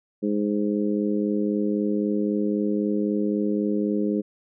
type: harmonic tone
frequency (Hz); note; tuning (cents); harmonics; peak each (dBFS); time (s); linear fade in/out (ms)
103.83; G#2; 0; 2 / 3 / 4 / 5; -24 / -26 / -28 / -33; 0.22-4.22; 20
effects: none